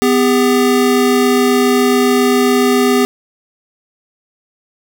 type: tone pair together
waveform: square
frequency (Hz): 250.9 / 402.4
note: B3 / G4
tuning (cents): +28 / +45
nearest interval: minor sixth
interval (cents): 817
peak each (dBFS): -13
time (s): 0.02-3.05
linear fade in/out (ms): 0
effects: none